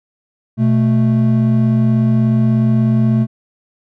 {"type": "tone pair together", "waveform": "triangle", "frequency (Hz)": [123.47, 220], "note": ["B2", "A3"], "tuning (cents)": [0, 0], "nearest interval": "minor seventh", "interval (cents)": 1000, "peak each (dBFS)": -11, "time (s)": [0.57, 3.27], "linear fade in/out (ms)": 50, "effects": []}